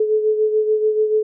sine beating tone pair, 429.7 / 436.6 Hz, A4 / A4, -41 / -13 cents, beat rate 6.9 Hz, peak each -15 / -23 dBFS, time 0-1.23 s, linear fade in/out 5 ms, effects none

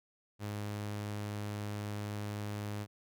sawtooth tone, 103.83 Hz, G#2, in tune, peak -33 dBFS, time 0.39-2.87 s, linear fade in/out 50 ms, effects none

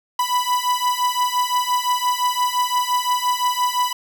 45% pulse beating tone pair, 987.8 / 993.6 Hz, B5 / B5, 0 / +10 cents, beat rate 5.8 Hz, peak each -21 dBFS, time 0.19-3.93 s, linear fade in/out 5 ms, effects none

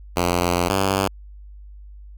5% pulse tone pair in turn, 87.9 / 96.59 Hz, F2 / G2, +12 / -25 cents, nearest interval major second, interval 163 cents, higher second, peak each -7 dBFS, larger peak neither, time 0.16-0.69 / 0.69-1.08 s, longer first, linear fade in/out 10 ms, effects added 50 Hz sine -38 dBFS peak until 2.17 s

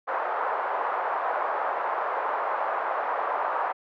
white band-pass noise, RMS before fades -28 dBFS, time 0.07-3.73 s, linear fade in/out 20 ms, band 560 to 1200 Hz, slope 24 dB/octave, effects none

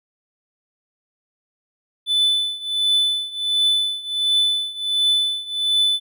triangle tone with tremolo, 3501 Hz, A7, 9 cents flat, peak -12 dBFS, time 2.06-6 s, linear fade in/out 50 ms, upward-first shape triangle, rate 1.4 Hz, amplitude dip 90%, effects none

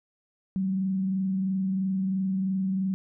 sine tone with frequency modulation, 190.5 Hz, G3, 49 cents flat, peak -24 dBFS, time 0.56-2.94 s, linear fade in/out 0 ms, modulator 23 Hz, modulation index 0.22, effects none

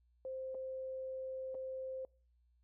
sine tone with dropouts, 523.3 Hz, C5, in tune, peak -40 dBFS, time 0.25-2.05 s, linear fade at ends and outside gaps 1 ms, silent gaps 0.546-0.55 / 1.545-1.55 s, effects noise-tail reverb RT60 0.4 s tail -26 dB re dry + added 60 Hz sine -69 dBFS peak until 2.63 s

